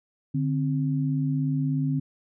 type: tone pair together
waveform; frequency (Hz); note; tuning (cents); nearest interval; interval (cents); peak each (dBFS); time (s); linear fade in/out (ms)
sine; 147.1 / 263.8; D3 / C4; +3 / +14; minor seventh; 1011; -24 / -27; 0.34-2; 10
effects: none